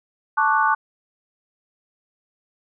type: chord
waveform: sine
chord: D major seventh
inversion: second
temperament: equal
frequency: 880 / 1108.7 / 1174.7 / 1480 Hz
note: A5 / C#6 / D6 / F#6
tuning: 0 / 0 / 0 / 0 cents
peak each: -20 / -22 / -22 / -21 dBFS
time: 0.37-0.75 s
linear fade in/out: 10 ms
effects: none